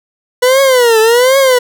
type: tone with vibrato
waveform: 40% pulse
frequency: 490 Hz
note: B4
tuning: 14 cents flat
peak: -5 dBFS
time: 0.42-1.59 s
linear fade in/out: 10 ms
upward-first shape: triangle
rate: 1.3 Hz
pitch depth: 210 cents each way
effects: none